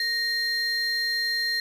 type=tone pair together; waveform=triangle; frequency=1864.7 / 4183 Hz; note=A#6 / C8; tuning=0 / -1 cents; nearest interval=octave + major second; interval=1399 cents; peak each=-24 dBFS; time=0-1.6 s; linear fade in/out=2 ms; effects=tanh soft clip ceiling -18 dBFS + 10-bit